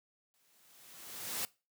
white noise with exponential growth, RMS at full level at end -35 dBFS, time 0.34-1.45 s, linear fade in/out 0 ms, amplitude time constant 240 ms, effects noise-tail reverb RT60 0.3 s tail -22 dB re dry + high-pass 100 Hz 12 dB/octave

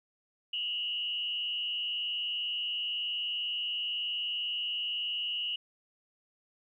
sine tone with frequency modulation, 2900 Hz, F#7, 35 cents flat, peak -31 dBFS, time 0.53-5.56 s, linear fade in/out 5 ms, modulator 159 Hz, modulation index 0.63, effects 12-bit

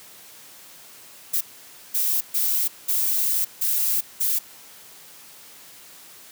violet noise bursts at uneven times, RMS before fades -22 dBFS, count 6, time 1.33-1.41 / 1.94-2.21 / 2.34-2.68 / 2.88-3.45 / 3.61-4.01 / 4.2-4.39 s, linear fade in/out 10 ms, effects white hiss -46 dBFS RMS until 6.31 s + high-pass 100 Hz 12 dB/octave

